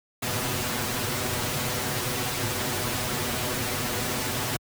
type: noise with comb filter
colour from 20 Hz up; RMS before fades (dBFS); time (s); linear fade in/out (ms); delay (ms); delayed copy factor
pink; -28; 0.22-4.57; 10; 8.1; +0.9
effects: high-pass 60 Hz 12 dB/octave